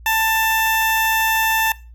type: tone with notch filter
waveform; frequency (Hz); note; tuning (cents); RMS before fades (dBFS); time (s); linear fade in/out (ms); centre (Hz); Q
10% pulse; 887; A5; +14; -18; 0.06-1.72; 2; 4600; 1.1
effects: noise-tail reverb RT60 0.3 s tail -19 dB re dry + added 58 Hz sine -38 dBFS peak until 1.94 s